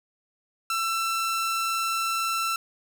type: tone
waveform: sawtooth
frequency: 1339 Hz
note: E6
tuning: 27 cents sharp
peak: -21 dBFS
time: 0.7-2.56 s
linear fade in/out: 2 ms
effects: none